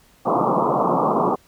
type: band-pass noise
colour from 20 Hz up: white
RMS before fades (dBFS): -19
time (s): 0.25-1.36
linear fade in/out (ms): 20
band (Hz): 130 to 1200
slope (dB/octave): 96
effects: pink hiss -55 dBFS RMS until 1.47 s